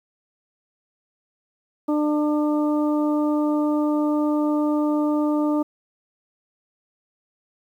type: harmonic tone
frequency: 299.3 Hz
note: D4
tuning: 33 cents sharp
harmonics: 1 / 2 / 3 / 4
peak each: -19 / -27 / -32 / -33 dBFS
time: 1.88-5.63 s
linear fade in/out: 10 ms
effects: 9-bit